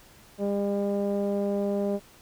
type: tone with low-pass filter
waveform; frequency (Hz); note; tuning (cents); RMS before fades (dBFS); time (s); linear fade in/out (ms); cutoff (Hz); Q
sawtooth; 201.2; G3; +45; -27; 0.38-2; 50; 550; 3.4
effects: pink hiss -54 dBFS RMS until 2.21 s